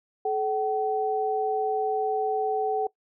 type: tone pair together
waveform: sine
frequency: 430.6 / 761.5 Hz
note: A4 / F#5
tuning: -37 / +50 cents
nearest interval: minor seventh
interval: 987 cents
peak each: -26 / -26 dBFS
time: 0.25-2.87 s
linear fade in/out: 5 ms
effects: noise-tail reverb RT60 0.1 s tail -20 dB re dry